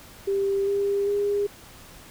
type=tone with pitch steps; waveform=sine; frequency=394.4 / 400.6 / 406.9 Hz; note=G4 / G4 / G#4; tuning=+11 / +38 / -35 cents; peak=-21 dBFS; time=0.27-1.47 s; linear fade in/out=10 ms; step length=400 ms; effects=pink hiss -47 dBFS RMS until 2.1 s